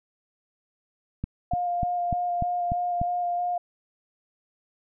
click train, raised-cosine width 5 ms, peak -16 dBFS, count 7, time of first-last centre 1.24-3.015 s, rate 3.38 Hz
sine tone with vibrato, 706 Hz, F5, 19 cents sharp, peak -24 dBFS, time 1.51-3.58 s, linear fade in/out 5 ms, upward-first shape square, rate 3.2 Hz, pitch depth 11 cents each way
effects none

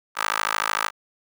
15% pulse tone with high-pass filter, 53.3 Hz, G#1, 46 cents sharp, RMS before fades -25 dBFS, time 0.15-0.91 s, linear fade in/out 50 ms, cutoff 1200 Hz, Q 2.5, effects none

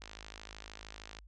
click train, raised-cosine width 0.2 ms, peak -28 dBFS, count 63, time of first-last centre 0.02-1.188 s, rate 53.1 Hz, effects added 50 Hz sine -53 dBFS peak until 1.27 s + resampled to 22050 Hz

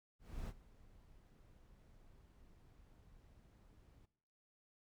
brown noise with ADSR envelope, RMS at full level -44 dBFS, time 0.19-4.06 s, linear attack 290 ms, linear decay 47 ms, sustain -20 dB, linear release 11 ms, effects noise-tail reverb RT60 0.6 s tail -17 dB re dry

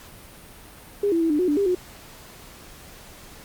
sine tone with pitch steps, 406.5 / 333.6 / 327.8 / 298 / 363.6 / 293.6 / 400 / 362.2 Hz, G#4 / E4 / E4 / D4 / F#4 / D4 / G4 / F#4, -37 / +21 / -10 / +25 / -30 / 0 / +35 / -37 cents, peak -18 dBFS, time 1.03-1.75 s, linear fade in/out 5 ms, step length 90 ms, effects pink hiss -45 dBFS RMS until 3.44 s + Opus 48 kbps

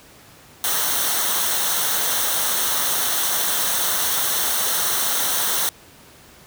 white noise with comb filter, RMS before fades -21 dBFS, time 0.64-5.69 s, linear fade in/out 0 ms, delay 0.41 ms, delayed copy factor -0.6, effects pink hiss -47 dBFS RMS until 6.46 s + high-pass 60 Hz 12 dB/octave

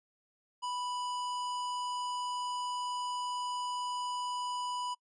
square tone, 987.8 Hz, B5, in tune, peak -35 dBFS, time 0.62-4.95 s, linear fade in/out 20 ms, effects noise-tail reverb RT60 0.1 s tail -25 dB re dry + resampled to 22050 Hz

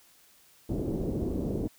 white low-pass noise, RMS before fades -31 dBFS, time 0.69-1.68 s, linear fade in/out 5 ms, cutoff 400 Hz, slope 24 dB/octave, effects white hiss -60 dBFS RMS until 1.78 s

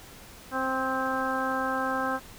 harmonic tone with a mistuned harmonic, 262.7 Hz, C4, 7 cents sharp, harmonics 1 / 2 / 3 / 4 / 5 / 6, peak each -33 / -33 / -33 / -33 / -33 / -33 dBFS, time 0.51-2.2 s, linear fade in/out 50 ms, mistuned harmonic 5, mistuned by -17 cents, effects pink hiss -48 dBFS RMS until 2.38 s

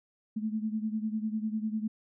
sine beating tone pair, 214.9 / 224.9 Hz, A3 / A3, -41 / +38 cents, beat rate 10 Hz, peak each -31 / -35 dBFS, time 0.36-1.88 s, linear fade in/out 10 ms, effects none

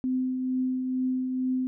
sine tone with tremolo, 256.8 Hz, C4, 32 cents flat, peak -23 dBFS, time 0.04-1.67 s, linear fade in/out 0 ms, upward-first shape triangle, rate 2.2 Hz, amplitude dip 40%, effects none

